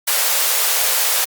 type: high-pass noise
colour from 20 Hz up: white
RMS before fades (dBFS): -17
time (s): 0.07-1.25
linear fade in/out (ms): 10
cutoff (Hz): 440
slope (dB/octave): 96
effects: Opus 48 kbps